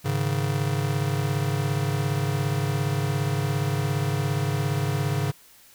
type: chord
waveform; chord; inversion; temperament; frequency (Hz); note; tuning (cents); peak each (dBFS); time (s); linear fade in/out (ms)
square; Ab suspended fourth; none; just; 103.83 / 138.43 / 155.74; Ab2 / Db3 / Eb3; 0 / -2 / +2; -29 / -26 / -31; 0.04-5.32; 20
effects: white hiss -53 dBFS RMS until 5.74 s